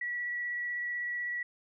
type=tone with vibrato; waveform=sine; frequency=1939 Hz; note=B6; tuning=32 cents flat; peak=-32 dBFS; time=0.01-1.43 s; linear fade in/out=5 ms; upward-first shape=triangle; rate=16 Hz; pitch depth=12 cents each way; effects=none